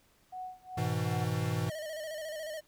sine tone with tremolo, 740 Hz, F#5, in tune, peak -37 dBFS, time 0.32-1.25 s, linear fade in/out 10 ms, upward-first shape sine, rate 2.6 Hz, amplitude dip 95%
square chord, E major, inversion first, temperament equal with one note detuned, 103.83 / 123.47 / 161.24 Hz, G#2 / B2 / E3, 0 / 0 / -38 cents, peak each -35 dBFS, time 0.77-1.7 s, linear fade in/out 10 ms
square tone with vibrato, 623 Hz, D#5, 2 cents sharp, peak -38 dBFS, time 1.68-2.61 s, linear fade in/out 20 ms, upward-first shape square, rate 14 Hz, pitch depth 52 cents each way
effects pink hiss -67 dBFS RMS until 2.67 s

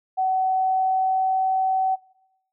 sine tone with pitch glide, 754 to 758.8 Hz, F#5 to F#5, +32 to +43 cents, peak -19 dBFS, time 0.17-1.96 s, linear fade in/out 20 ms, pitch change +11 cents, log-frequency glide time 0.45-1.45 s, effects noise-tail reverb RT60 0.8 s tail -22 dB re dry

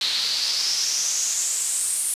pink noise with band-pass filter sweep, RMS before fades -24 dBFS, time 0.01-2.14 s, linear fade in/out 2 ms, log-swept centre 3900 to 9600 Hz, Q 5.3, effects resampled to 32000 Hz

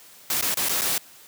white noise with dropouts, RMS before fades -24 dBFS, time 0.3-0.98 s, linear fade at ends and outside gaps 2 ms, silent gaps 0.412-0.424 / 0.543-0.571 / 0.687-0.693 / 0.812-0.817 s, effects white hiss -49 dBFS RMS until 1.27 s + high-pass 100 Hz 12 dB/octave

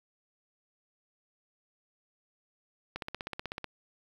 click train, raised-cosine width 0.3 ms, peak -20 dBFS, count 12, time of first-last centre 2.96-3.643 s, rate 16.1 Hz, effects 8-bit

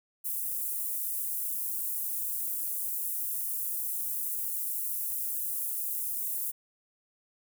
pink high-pass noise, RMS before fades -33 dBFS, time 0.24-6.52 s, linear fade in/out 20 ms, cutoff 11000 Hz, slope 24 dB/octave, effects none

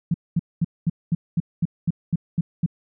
sine tone bursts, 167.7 Hz, E3, 30 cents sharp, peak -16 dBFS, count 11, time 0.11-2.662 s, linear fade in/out 5 ms, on 32 ms, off 220 ms, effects none

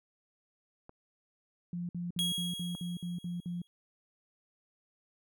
clicks, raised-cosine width 1 ms, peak -35 dBFS, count 2, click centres 0.894 / 2.75 s
sine tone bursts, 174.61 Hz, F3, in tune, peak -34 dBFS, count 9, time 1.73-3.618 s, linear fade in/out 2 ms, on 160 ms, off 56 ms
45% pulse tone with exponential decay, 3300 Hz, G#7, 12 cents flat, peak -28 dBFS, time 2.19-3.67 s, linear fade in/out 0 ms, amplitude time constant 320 ms
effects none

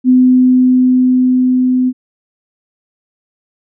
sine tone with level ramp, 253.9 Hz, B3, 48 cents sharp, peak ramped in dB -4 to -9 dBFS, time 0.04-1.93 s, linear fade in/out 50 ms, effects none

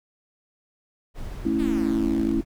brown noise, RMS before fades -34 dBFS, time 1.14-2.45 s, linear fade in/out 50 ms
sine chord, A major, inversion none, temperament equal, 220 / 277.2 / 329.6 Hz, A3 / C#4 / E4, 0 / 0 / 0 cents, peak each -26 / -25 / -24 dBFS, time 1.45-2.41 s, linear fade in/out 5 ms
5% pulse exponential sweep, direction down, 332 to 39.17 Hz, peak -28 dBFS, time 1.58-2.35 s, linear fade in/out 20 ms
effects none

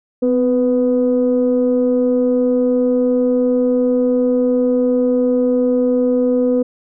sine tone pair together, 252.9 / 495.7 Hz, B3 / B4, +41 / +6 cents, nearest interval octave, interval 1165 cents, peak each -14 / -14 dBFS, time 0.22-6.63 s, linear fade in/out 10 ms, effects tanh soft clip ceiling -6 dBFS

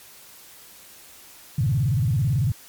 sine tone with vibrato, 123.47 Hz, B2, in tune, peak -18 dBFS, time 1.58-2.52 s, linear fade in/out 5 ms, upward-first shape square, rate 18 Hz, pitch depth 290 cents each way, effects white hiss -47 dBFS RMS until 2.68 s + MP3 96 kbps

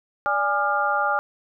sine tone cluster, 584 / 824 / 1201 / 1400 Hz, D5 / G#5 / D6 / F6, -10 / -14 / +38 / +4 cents, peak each -28 / -24 / -25 / -24 dBFS, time 0.26-1.19 s, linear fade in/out 0 ms, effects none

